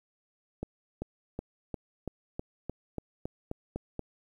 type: accelerating click train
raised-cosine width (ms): 2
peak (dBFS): -21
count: 12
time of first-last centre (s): 0.63-3.993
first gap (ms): 390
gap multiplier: 0.95
effects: 10-bit